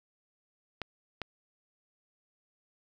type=clicks; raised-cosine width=0.3 ms; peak=-19 dBFS; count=2; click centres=0.817 / 1.217 s; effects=none